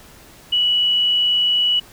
sine tone, 2942 Hz, F#7, 11 cents flat, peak -14 dBFS, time 0.52-1.8 s, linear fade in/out 10 ms, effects pink hiss -45 dBFS RMS until 1.92 s

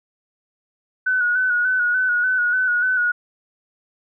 sine tone with vibrato, 1480 Hz, F#6, in tune, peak -16 dBFS, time 1.06-3.12 s, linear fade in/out 10 ms, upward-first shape square, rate 3.4 Hz, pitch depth 35 cents each way, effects none

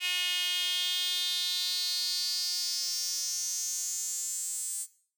sawtooth tone with high-pass filter sweep, 359.9 Hz, F#4, 48 cents flat, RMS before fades -32 dBFS, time 0-4.87 s, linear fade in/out 50 ms, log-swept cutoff 2700 to 8400 Hz, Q 5.3, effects noise-tail reverb RT60 0.5 s tail -18 dB re dry

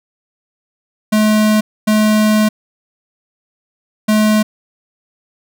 square tone bursts at uneven times, 214.3 Hz, A3, 45 cents flat, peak -10 dBFS, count 3, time 1.12-1.61 / 1.87-2.49 / 4.08-4.43 s, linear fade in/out 10 ms, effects none

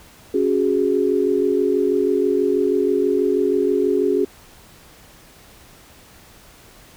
sine chord, C# suspended fourth, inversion none, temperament just, 277.2 / 369.6 / 415.8 Hz, C#4 / F#4 / G#4, 0 / -2 / +2 cents, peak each -22 / -19 / -19 dBFS, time 0.34-4.25 s, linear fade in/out 5 ms, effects pink hiss -47 dBFS RMS until 6.96 s

